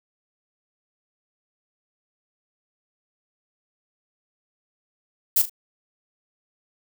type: noise with echo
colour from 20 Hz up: violet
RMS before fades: -18 dBFS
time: 5.36-5.42 s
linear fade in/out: 5 ms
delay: 38 ms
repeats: 2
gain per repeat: -11 dB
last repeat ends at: 5.496 s
effects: none